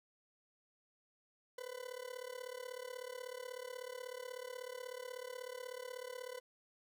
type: tone with amplitude modulation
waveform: 40% pulse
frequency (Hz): 501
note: B4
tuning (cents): +25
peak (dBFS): -40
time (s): 1.58-6.4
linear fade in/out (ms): 5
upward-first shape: sine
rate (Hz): 36.3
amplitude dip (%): 90
effects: none